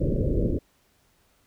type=low-pass noise; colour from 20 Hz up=pink; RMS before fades=-24 dBFS; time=0-0.59 s; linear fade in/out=10 ms; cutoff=570 Hz; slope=96 dB/octave; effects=pink hiss -65 dBFS RMS until 1.46 s